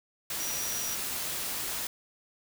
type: tone in noise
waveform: sine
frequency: 5800 Hz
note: F#8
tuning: 35 cents flat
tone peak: -35 dBFS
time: 0.4-0.95 s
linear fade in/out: 2 ms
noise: white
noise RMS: -34 dBFS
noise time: 0.3-1.87 s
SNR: -4 dB
effects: none